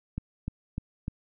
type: click train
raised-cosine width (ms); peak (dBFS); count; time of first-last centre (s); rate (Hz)
5; -19; 4; 0.18-1.081; 3.33
effects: none